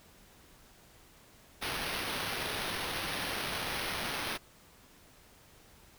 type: noise with sample-and-hold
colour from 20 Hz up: blue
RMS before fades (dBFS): -36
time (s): 1.61-4.38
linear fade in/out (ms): 20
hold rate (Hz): 7350
effects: pink hiss -59 dBFS RMS until 5.98 s